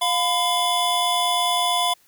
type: tone cluster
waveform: square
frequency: 706 / 1008 / 3441 Hz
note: F5 / B5 / A7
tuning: +19 / +35 / -39 cents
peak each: -24 dBFS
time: 0.01-1.94 s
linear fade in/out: 10 ms
effects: white hiss -58 dBFS RMS until 2.07 s